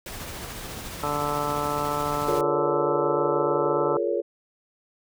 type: noise with tremolo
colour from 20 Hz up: pink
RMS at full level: -35 dBFS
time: 0.06-2.41 s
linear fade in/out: 2 ms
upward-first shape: triangle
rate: 14 Hz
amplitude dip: 30%
type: harmonic tone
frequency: 146.4 Hz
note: D3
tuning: 5 cents flat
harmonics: 1 / 2 / 3 / 4 / 5 / 6 / 7 / 8 / 9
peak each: -36 / -35 / -33 / -32 / -36 / -31 / -34 / -36 / -30 dBFS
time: 1.03-3.97 s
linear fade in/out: 2 ms
type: chord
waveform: sine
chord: Bb minor seventh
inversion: second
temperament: just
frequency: 349.6 / 419.5 / 466.2 / 559.4 Hz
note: F4 / Ab4 / Bb4 / Db5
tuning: +2 / +17 / 0 / +16 cents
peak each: -28 dBFS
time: 2.27-4.22 s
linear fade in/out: 20 ms
effects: none